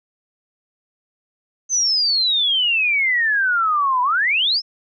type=exponential two-way sweep; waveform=sine; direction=down then up; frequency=6272 to 974 to 5410 Hz; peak=-15 dBFS; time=1.69-4.62 s; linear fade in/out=50 ms; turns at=4.02 s; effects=none